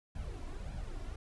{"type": "noise with flanger", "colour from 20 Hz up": "brown", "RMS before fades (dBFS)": -41, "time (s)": [0.15, 1.16], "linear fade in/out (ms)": 5, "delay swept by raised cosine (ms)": [1.2, 3], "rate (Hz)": 1.7, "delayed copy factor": 0.65, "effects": ["resampled to 24000 Hz"]}